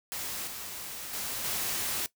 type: noise with level steps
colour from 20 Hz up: white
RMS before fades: -36 / -40 / -35 / -32 dBFS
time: 0.12-2.06 s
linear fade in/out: 0 ms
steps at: 0.47 / 1.13 / 1.44 s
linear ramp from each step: 5 ms
effects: noise-tail reverb RT60 0.1 s tail -18 dB re dry